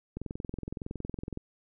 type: click train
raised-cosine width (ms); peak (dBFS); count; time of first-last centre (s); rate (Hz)
3; -23; 27; 0.17-1.374; 21.6
effects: none